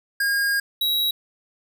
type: tone pair in turn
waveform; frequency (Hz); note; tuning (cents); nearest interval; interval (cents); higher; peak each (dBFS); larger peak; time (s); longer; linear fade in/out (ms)
square; 1624 / 3863; G#6 / B7; -39 / -39; octave + minor third; 1500; second; -20; neither; 0.2-0.6 / 0.81-1.11; first; 5
effects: none